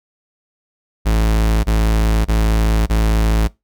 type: tone bursts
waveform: 45% pulse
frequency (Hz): 54.4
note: A1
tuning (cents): -19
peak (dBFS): -12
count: 4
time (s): 1.05-3.482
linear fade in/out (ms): 20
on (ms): 590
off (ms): 24
effects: noise-tail reverb RT60 0.2 s tail -22 dB re dry